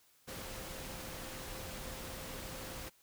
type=tone in noise; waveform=sine; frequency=523.3 Hz; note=C5; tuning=in tune; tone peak=-53 dBFS; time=0.27-2.9 s; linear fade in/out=20 ms; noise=pink; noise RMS=-45 dBFS; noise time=0.27-2.9 s; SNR=-11 dB; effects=white hiss -68 dBFS RMS until 3.02 s